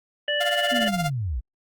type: harmonic tone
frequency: 587.3 Hz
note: D5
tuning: in tune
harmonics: 1 / 3 / 5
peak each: -26 / -26 / -26 dBFS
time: 0.28-0.88 s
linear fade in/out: 2 ms
type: tone with tremolo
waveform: sawtooth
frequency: 698.5 Hz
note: F5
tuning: in tune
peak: -18 dBFS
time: 0.4-1.1 s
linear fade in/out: 10 ms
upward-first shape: triangle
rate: 17 Hz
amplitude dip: 90%
type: linear sweep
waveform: sine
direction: down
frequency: 259.1 to 48.98 Hz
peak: -24 dBFS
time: 0.71-1.41 s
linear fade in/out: 20 ms
effects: Opus 24 kbps